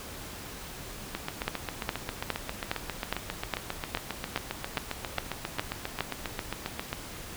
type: two click trains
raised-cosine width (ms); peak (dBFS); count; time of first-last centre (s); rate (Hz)
0.3; -11 / -15; 12 / 44; 1.48-6.007 / 1.15-6.93; 2.43 / 7.44
effects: pink hiss -42 dBFS RMS until 7.36 s